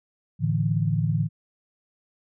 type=chord; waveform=sine; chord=A suspended fourth; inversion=none; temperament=just; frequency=110 / 146.67 / 165 Hz; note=A2 / D3 / E3; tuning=0 / -2 / +2 cents; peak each=-25 dBFS; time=0.39-1.29 s; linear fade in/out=50 ms; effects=none